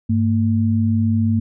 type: tone pair together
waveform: sine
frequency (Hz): 100.5 / 226.8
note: G2 / A#3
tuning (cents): +44 / -47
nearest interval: octave + major second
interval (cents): 1409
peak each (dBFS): -17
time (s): 0.09-1.4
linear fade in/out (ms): 10
effects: none